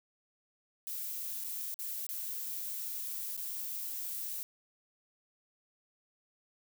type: noise with dropouts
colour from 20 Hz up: violet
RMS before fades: -39 dBFS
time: 0.87-4.43 s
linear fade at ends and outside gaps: 0 ms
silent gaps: 1.439-1.445 / 1.742-1.791 / 2.066-2.09 / 3.366-3.376 s
effects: none